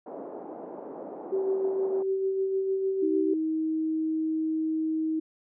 pink band-pass noise, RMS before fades -40 dBFS, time 0.06-2.03 s, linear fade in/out 5 ms, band 290 to 770 Hz, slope 24 dB/octave
sine tone with tremolo, 384.7 Hz, G4, 33 cents flat, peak -23 dBFS, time 1.32-3.34 s, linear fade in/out 5 ms, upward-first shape sine, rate 6.6 Hz, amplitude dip 35%
sine tone, 316.8 Hz, D#4, 31 cents sharp, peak -25 dBFS, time 3.02-5.2 s, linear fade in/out 10 ms
effects none

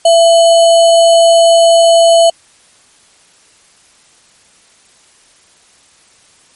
sine tone with sample-and-hold, 671 Hz, E5, 31 cents sharp, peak -3 dBFS, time 0.05-2.3 s, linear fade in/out 5 ms, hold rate 3675 Hz, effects white hiss -47 dBFS RMS until 6.55 s + MP3 48 kbps

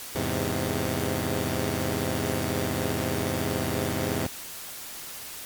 10% pulse chord, E augmented, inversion none, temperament equal, 82.41 / 103.83 / 130.81 Hz, E2 / G#2 / B#2, 0 / 0 / 0 cents, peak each -22 dBFS, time 0.15-4.27 s, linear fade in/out 5 ms, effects white hiss -39 dBFS RMS until 5.45 s + MP3 96 kbps

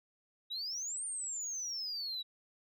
sine exponential two-way sweep, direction up then down, 3761 to 9030 to 3848 Hz, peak -35 dBFS, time 0.5-2.23 s, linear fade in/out 20 ms, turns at 1.05 s, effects tanh soft clip ceiling -34 dBFS

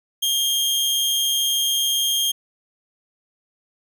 sawtooth tone with amplitude modulation, 3219 Hz, G7, 45 cents sharp, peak -14 dBFS, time 0.22-2.32 s, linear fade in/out 10 ms, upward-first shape sine, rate 253 Hz, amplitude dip 30%, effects none

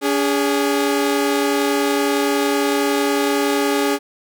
sawtooth tone pair together, 284.6 / 411.5 Hz, C#4 / G#4, +46 / -16 cents, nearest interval tritone, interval 638 cents, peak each -15 dBFS, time 0.01-3.99 s, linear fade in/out 50 ms, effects none

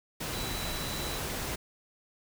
sine tone in noise, 3951 Hz, B7, in tune, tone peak -41 dBFS, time 0.33-1.19 s, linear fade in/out 10 ms, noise pink, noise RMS -35 dBFS, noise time 0.2-1.56 s, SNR -9 dB, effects none

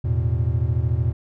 triangle chord, E suspended fourth, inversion none, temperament equal, 82.41 / 110 / 123.47 Hz, E2 / A2 / B2, 0 / 0 / 0 cents, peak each -21 dBFS, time 0.04-1.13 s, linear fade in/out 10 ms, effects none

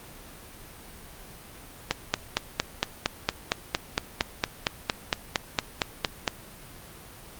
click train, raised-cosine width 0.2 ms, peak -4 dBFS, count 20, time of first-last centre 1.91-6.278 s, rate 4.35 Hz, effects pink hiss -46 dBFS RMS until 7.39 s + Opus 32 kbps

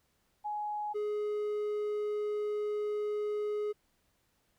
sine / triangle tone pair in turn, 838 / 419 Hz, G#5 / G#4, +15 / +15 cents, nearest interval octave, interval 1200 cents, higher first, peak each -33 / -29 dBFS, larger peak second, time 0.44-0.94 / 0.94-3.73 s, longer second, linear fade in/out 20 ms, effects pink hiss -74 dBFS RMS until 4.58 s

